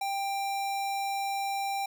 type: tone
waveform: square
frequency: 790 Hz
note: G5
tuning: 13 cents sharp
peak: -30 dBFS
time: 0.01-1.86 s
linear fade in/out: 5 ms
effects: none